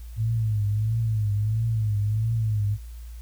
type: tone with vibrato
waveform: sine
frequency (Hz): 108.4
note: A2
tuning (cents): -25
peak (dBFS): -21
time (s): 0.16-2.78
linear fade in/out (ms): 50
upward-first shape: triangle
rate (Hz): 1.5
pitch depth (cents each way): 110
effects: added 58 Hz sine -36 dBFS peak until 3.21 s + white hiss -56 dBFS RMS until 3.21 s